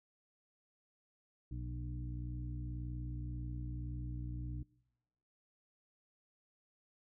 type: harmonic tone with a mistuned harmonic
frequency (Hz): 60.4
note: B1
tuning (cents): -38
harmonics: 1 / 2 / 3 / 4 / 5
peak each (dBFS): -42 / -43 / -54 / -58 / -51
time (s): 1.51-4.63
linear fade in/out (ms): 5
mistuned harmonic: 2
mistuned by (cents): +21
effects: noise-tail reverb RT60 1.0 s tail -24 dB re dry